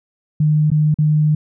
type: tone with dropouts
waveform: sine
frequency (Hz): 152.2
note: D#3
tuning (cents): -38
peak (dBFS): -11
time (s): 0.4-1.35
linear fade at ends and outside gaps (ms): 5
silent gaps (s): 0.703-0.715 / 0.943-0.986
effects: none